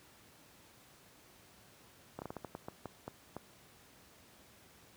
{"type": "slowing click train", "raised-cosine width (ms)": 1, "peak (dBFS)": -27, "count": 11, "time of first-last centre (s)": [2.19, 3.366], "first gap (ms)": 29, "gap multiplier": 1.29, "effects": ["pink hiss -61 dBFS RMS until 4.96 s", "high-pass 80 Hz 12 dB/octave"]}